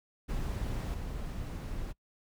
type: noise with level steps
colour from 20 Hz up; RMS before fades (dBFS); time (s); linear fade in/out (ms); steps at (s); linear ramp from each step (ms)
brown; -34 / -38; 0.28-1.93; 20; 0.94; 2
effects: noise-tail reverb RT60 0.1 s tail -24 dB re dry